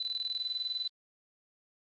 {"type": "tone with tremolo", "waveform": "sine", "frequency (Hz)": 4000, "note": "B7", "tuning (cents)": 21, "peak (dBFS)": -30, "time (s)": [0, 0.88], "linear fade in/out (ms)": 5, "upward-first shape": "square", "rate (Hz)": 20, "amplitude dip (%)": 65, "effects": ["Opus 24 kbps"]}